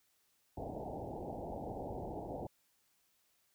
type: low-pass noise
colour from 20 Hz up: white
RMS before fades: -43 dBFS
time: 0.57-2.47 s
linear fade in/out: 5 ms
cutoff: 860 Hz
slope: 96 dB/octave
effects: white hiss -75 dBFS RMS until 3.54 s